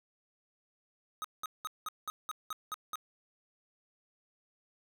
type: tone bursts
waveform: square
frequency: 1260 Hz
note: D#6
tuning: 21 cents sharp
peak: -36 dBFS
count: 9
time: 1.22-2.956 s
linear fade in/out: 0 ms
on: 24 ms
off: 190 ms
effects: none